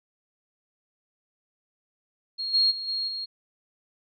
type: tone with level steps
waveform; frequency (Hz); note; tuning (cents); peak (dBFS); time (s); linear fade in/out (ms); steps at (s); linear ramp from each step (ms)
sine; 4269; C8; +34; -28 / -18 / -31 / -26 / -30; 2.38-3.26; 20; 2.53 / 2.7 / 2.87 / 3.07; 20
effects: none